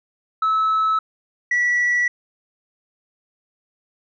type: tone pair in turn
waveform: sine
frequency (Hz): 1300 / 1947.8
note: E6 / B6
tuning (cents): -24 / -24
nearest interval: perfect fifth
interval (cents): 700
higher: second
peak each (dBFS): -14 / -14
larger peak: neither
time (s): 0.42-0.99 / 1.51-2.08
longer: neither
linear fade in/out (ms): 5
effects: tanh soft clip ceiling -14 dBFS